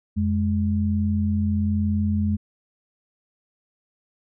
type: tone pair together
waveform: sine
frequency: 87.87 / 209 Hz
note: F2 / G#3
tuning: +11 / +11 cents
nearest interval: octave + minor third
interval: 1500 cents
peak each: -22 dBFS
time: 0.16-2.37 s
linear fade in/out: 20 ms
effects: none